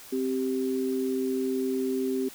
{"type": "tone pair together", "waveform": "sine", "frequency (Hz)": [261.6, 390.1], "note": ["C4", "G4"], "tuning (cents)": [0, -8], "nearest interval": "perfect fifth", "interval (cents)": 692, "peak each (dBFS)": -28, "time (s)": [0.12, 2.29], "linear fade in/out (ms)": 10, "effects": ["white hiss -47 dBFS RMS until 2.34 s"]}